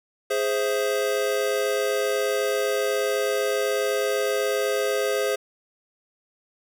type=chord; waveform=square; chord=Ab augmented; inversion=none; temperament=equal; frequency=415.3 / 523.3 / 659.3 Hz; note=Ab4 / C5 / E5; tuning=0 / 0 / 0 cents; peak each=-26 / -26 / -31 dBFS; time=0.3-5.36 s; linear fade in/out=10 ms; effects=none

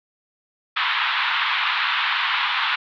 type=band-pass noise; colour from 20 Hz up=pink; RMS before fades=-22 dBFS; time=0.76-2.76 s; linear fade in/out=10 ms; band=940 to 3800 Hz; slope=48 dB/octave; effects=none

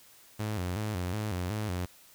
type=tone with vibrato; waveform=sawtooth; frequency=98 Hz; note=G2; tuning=in tune; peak=-27 dBFS; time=0.39-1.86 s; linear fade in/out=10 ms; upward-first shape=square; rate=2.7 Hz; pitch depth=150 cents each way; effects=white hiss -57 dBFS RMS until 2.14 s

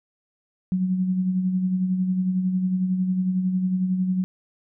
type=tone with tremolo; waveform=sine; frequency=185 Hz; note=F#3; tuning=in tune; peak=-18 dBFS; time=0.72-4.24 s; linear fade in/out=0 ms; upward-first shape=sine; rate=11 Hz; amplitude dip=45%; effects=none

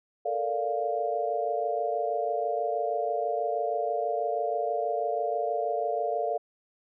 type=chord; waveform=sine; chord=Bb major seventh; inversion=third; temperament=equal; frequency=440 / 466.2 / 587.3 / 698.5 Hz; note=A4 / Bb4 / D5 / F5; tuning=0 / 0 / 0 / 0 cents; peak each=-33 / -34 / -32 / -29 dBFS; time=0.25-6.38 s; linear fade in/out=10 ms; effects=none

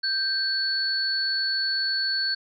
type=tone pair together; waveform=sine; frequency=1568 / 4422 Hz; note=G6 / C#8; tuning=0 / -5 cents; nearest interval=octave + tritone; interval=1795 cents; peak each=-28 / -24 dBFS; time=0.03-2.35 s; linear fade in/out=10 ms; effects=none

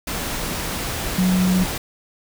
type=tone in noise; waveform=sine; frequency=184.3 Hz; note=F#3; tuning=7 cents flat; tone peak=-15 dBFS; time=1.18-1.64 s; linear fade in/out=5 ms; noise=pink; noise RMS=-26 dBFS; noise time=0.07-1.78 s; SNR=+8 dB; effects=none

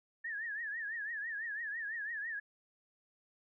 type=tone with vibrato; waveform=sine; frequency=1760 Hz; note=A6; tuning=in tune; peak=-37 dBFS; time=0.24-2.4 s; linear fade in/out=10 ms; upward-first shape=triangle; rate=6 Hz; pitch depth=150 cents each way; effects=none

